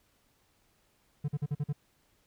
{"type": "tone bursts", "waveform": "triangle", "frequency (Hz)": 145.9, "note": "D3", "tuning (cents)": -11, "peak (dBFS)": -26, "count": 6, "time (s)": [1.24, 1.729], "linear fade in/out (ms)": 10, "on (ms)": 44, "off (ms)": 45, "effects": ["pink hiss -70 dBFS RMS until 2.26 s"]}